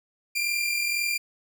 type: tone pair together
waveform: sawtooth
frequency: 2349 / 2391 Hz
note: D7 / D7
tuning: 0 / +30 cents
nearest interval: unison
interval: 30 cents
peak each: -28 / -22 dBFS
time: 0.35-1.18 s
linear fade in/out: 10 ms
effects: none